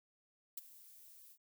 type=noise with ADSR envelope; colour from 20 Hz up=violet; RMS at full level=-41 dBFS; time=0.57-1.38 s; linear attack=6 ms; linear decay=21 ms; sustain=-18 dB; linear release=69 ms; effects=none